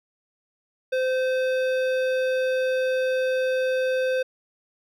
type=tone with hard clipping; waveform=triangle; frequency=516 Hz; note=C5; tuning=24 cents flat; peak=-23 dBFS; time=0.92-4.23 s; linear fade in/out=10 ms; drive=17 dB; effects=none